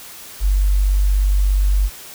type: tone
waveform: sine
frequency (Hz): 48.47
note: G1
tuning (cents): -19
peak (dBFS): -12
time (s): 0.4-1.9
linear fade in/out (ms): 50
effects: white hiss -37 dBFS RMS until 2.14 s